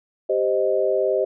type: chord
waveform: sine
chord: C minor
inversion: second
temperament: equal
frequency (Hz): 392 / 523.3 / 622.3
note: G4 / C5 / Eb5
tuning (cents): 0 / 0 / 0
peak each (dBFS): -22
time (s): 0.29-1.25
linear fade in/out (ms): 10
effects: none